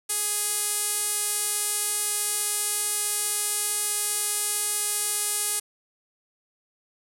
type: tone with band-pass filter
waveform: sawtooth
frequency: 415.3 Hz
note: G#4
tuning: in tune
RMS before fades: -27 dBFS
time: 0.09-5.6 s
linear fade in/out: 10 ms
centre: 9900 Hz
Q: 2.7
effects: none